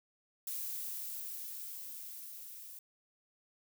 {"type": "noise with level ramp", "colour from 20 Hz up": "violet", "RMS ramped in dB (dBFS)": [-39, -50], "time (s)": [0.47, 2.79], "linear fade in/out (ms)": 2, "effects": []}